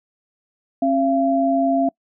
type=tone pair together; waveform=sine; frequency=270.4 / 681.4 Hz; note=C#4 / F5; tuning=-43 / -43 cents; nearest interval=octave + major third; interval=1600 cents; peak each=-18 dBFS; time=0.82-1.89 s; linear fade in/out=5 ms; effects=noise-tail reverb RT60 0.1 s tail -25 dB re dry